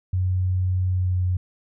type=tone with pitch glide; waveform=sine; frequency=92.1 to 90.94 Hz; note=F#2 to F#2; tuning=-7 to -29 cents; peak=-19 dBFS; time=0.13-1.37 s; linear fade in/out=5 ms; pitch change=-22 cents; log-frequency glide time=0.89-1.2 s; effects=none